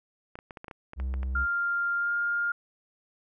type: clicks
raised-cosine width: 0.5 ms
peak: -26 dBFS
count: 11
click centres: 0.355 / 0.389 / 0.508 / 0.572 / 0.644 / 0.682 / 0.712 / 0.934 / 1 / 1.14 / 1.231 s
type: tone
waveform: triangle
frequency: 64.9 Hz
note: C2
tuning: 13 cents flat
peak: -26 dBFS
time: 0.96-1.47 s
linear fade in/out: 50 ms
type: tone with pitch glide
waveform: sine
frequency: 1396.9 to 1409.1 Hz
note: F6 to F6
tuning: 0 to +15 cents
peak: -25 dBFS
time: 1.35-2.52 s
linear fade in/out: 5 ms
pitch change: +15 cents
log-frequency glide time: 1.97-2.12 s
effects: none